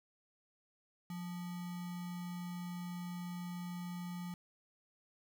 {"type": "tone with sample-and-hold", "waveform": "sine", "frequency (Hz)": 176.9, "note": "F3", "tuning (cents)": 23, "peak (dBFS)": -40, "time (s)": [1.1, 4.34], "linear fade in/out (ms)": 2, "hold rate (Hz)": 1050, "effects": []}